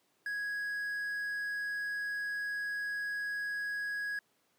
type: tone with quantisation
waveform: triangle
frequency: 1661.2 Hz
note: G#6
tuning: in tune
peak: -32 dBFS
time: 0.26-4.19 s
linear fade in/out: 2 ms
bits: 10
effects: pink hiss -73 dBFS RMS until 4.58 s + high-pass 200 Hz 12 dB/octave